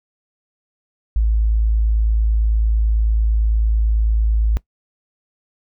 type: tone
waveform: sine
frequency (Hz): 54.5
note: A1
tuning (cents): -16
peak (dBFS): -13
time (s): 1.16-4.57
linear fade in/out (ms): 0
effects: noise-tail reverb RT60 0.1 s tail -20 dB re dry